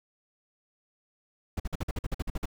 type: noise bursts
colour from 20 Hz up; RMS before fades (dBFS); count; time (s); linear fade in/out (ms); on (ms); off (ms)
brown; -30; 12; 1.57-2.457; 5; 29; 49
effects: none

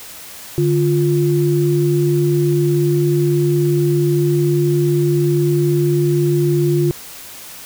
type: tone pair together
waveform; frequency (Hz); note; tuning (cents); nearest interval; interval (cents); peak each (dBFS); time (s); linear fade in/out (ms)
sine; 146.83 / 349.2; D3 / F4; 0 / 0; octave + minor third; 1500; -15; 0.58-6.91; 0
effects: white hiss -35 dBFS RMS until 7.65 s

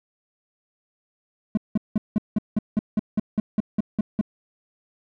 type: tone bursts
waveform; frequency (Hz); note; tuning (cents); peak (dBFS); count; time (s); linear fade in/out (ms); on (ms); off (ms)
triangle; 212.4; G#3; +39; -15; 14; 1.55-4.212; 2; 23; 180
effects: none

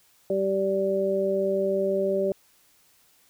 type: harmonic tone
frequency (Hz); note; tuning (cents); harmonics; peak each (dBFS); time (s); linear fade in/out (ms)
194.2; G3; -16; 1 / 2 / 3; -31 / -25 / -25; 0.3-2.32; 2
effects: white hiss -61 dBFS RMS until 3.29 s

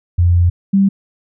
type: tone pair in turn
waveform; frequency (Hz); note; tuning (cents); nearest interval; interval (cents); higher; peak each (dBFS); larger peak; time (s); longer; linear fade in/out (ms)
sine; 87.31 / 196; F2 / G3; 0 / 0; octave + major second; 1400; second; -8; neither; 0.18-0.5 / 0.73-0.89; first; 10
effects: none

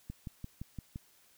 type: click train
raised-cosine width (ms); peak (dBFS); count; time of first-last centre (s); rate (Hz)
5; -28; 6; 0.1-0.959; 5.82
effects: white hiss -65 dBFS RMS until 1.37 s

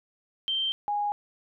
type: tone pair in turn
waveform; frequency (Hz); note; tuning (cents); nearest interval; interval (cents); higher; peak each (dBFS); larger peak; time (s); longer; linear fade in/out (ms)
sine; 3136 / 825.1; G7 / G#5; 0 / -12; octave + major seventh; 2312; first; -25; neither; 0.48-0.72 / 0.88-1.12; neither; 0
effects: none

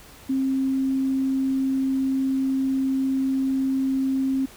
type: tone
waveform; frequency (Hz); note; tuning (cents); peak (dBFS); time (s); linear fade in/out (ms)
sine; 266.5; C4; +32; -20; 0.29-4.46; 10
effects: pink hiss -47 dBFS RMS until 4.56 s

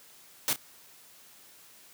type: noise with echo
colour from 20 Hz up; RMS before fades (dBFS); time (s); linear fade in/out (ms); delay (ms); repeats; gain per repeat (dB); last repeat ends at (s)
white; -27; 0.48-0.53; 0; 30; 1; -13; 0.56
effects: white hiss -55 dBFS RMS until 1.93 s + high-pass 100 Hz 12 dB/octave

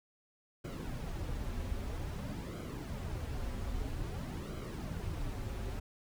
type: noise with flanger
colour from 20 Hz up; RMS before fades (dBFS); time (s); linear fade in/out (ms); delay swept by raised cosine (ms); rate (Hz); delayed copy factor
brown; -39; 0.64-5.8; 10; 1.1 to 6.6; 0.51; -0.6
effects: none

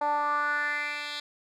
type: tone with band-pass filter sweep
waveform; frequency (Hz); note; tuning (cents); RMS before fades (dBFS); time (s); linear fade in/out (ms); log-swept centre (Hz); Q
10% pulse; 293.7; D4; 0; -29; 0.01-1.2; 5; 780 to 3500; 4.2
effects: none

